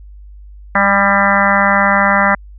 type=harmonic tone with a mistuned harmonic; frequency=199.1 Hz; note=G3; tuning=27 cents sharp; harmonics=1 / 3 / 4 / 5 / 6 / 7 / 8 / 9 / 10; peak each=-18 / -18 / -18 / -18 / -18 / -18 / -18 / -18 / -18 dBFS; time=0.75-2.35 s; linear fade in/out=5 ms; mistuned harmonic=7; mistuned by=-29 cents; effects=added 50 Hz sine -33 dBFS peak until 2.58 s